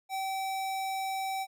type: tone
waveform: square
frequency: 770 Hz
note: G5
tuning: 31 cents flat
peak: -32 dBFS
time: 0.09-1.47 s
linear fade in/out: 50 ms
effects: none